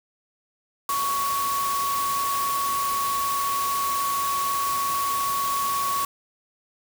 sine tone in noise, 1116 Hz, C#6, 11 cents sharp, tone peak -23 dBFS, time 0.89-6.05 s, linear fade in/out 2 ms, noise white, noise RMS -31 dBFS, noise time 0.89-6.05 s, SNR +5 dB, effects none

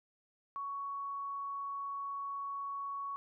sine tone, 1116 Hz, C#6, 11 cents sharp, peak -37 dBFS, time 0.56-3.16 s, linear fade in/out 0 ms, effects none

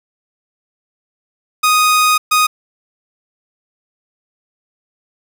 sawtooth tone bursts at uneven times, 1244.5 Hz, D#6, in tune, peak -6 dBFS, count 2, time 1.63-2.18 / 2.31-2.47 s, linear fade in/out 10 ms, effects none

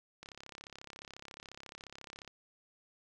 click train, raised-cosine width 0.2 ms, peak -30 dBFS, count 71, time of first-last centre 0.23-2.277 s, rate 34.2 Hz, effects none

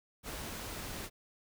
pink noise, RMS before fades -42 dBFS, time 0.23-1.1 s, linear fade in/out 50 ms, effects none

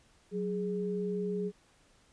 sine tone pair together, 185 / 415.3 Hz, F#3 / G#4, 0 / 0 cents, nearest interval octave + major second, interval 1400 cents, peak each -34 / -33 dBFS, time 0.31-1.52 s, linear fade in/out 50 ms, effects pink hiss -65 dBFS RMS until 2.12 s + resampled to 22050 Hz

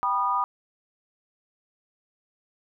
sine chord, G augmented, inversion none, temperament just, 784 / 980 / 1225 Hz, G5 / B5 / D#6, 0 / -14 / -27 cents, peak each -31 / -25 / -25 dBFS, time 0.03-0.44 s, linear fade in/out 0 ms, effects none

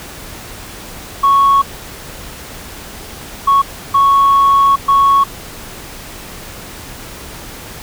sine tone bursts at uneven times, 1107 Hz, C#6, 3 cents flat, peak -5 dBFS, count 4, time 1.23-1.62 / 3.47-3.62 / 3.94-4.76 / 4.88-5.24 s, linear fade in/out 10 ms, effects tanh soft clip ceiling -4 dBFS + pink hiss -31 dBFS RMS until 7.82 s

